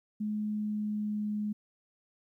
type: tone with pitch glide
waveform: sine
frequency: 211.6 to 209.9 Hz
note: G#3 to G#3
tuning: +33 to +19 cents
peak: -30 dBFS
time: 0.2-1.53 s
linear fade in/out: 10 ms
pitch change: -14 cents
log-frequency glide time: 0.43-1.32 s
effects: 12-bit